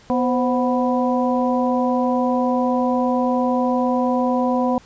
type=harmonic tone with a mistuned harmonic; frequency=246.9 Hz; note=B3; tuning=in tune; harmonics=1 / 2 / 3 / 4; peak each=-19 / -22 / -24 / -25 dBFS; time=0.1-4.78 s; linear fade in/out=0 ms; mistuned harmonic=2; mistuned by=+83 cents; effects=pink hiss -49 dBFS RMS until 4.85 s + resampled to 16000 Hz